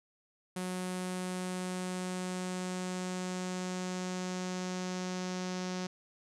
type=tone with low-pass filter sweep; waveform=sawtooth; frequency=183 Hz; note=F#3; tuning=19 cents flat; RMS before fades=-37 dBFS; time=0.56-5.87 s; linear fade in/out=5 ms; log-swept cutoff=9800 to 5900 Hz; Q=2.5; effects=none